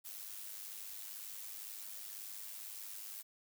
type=noise with amplitude modulation; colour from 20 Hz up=blue; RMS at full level=-45 dBFS; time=0.04-3.23 s; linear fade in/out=20 ms; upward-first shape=sine; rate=102 Hz; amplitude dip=55%; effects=none